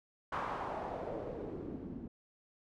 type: noise with low-pass filter sweep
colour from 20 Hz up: white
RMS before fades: -41 dBFS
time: 0.32-2.08 s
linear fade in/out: 5 ms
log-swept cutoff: 1200 to 230 Hz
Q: 2.4
effects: none